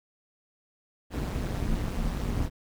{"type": "noise with amplitude modulation", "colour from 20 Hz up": "brown", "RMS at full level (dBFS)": -26, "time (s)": [1.1, 2.5], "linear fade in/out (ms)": 50, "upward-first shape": "sine", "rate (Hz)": 192, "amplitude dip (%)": 80, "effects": []}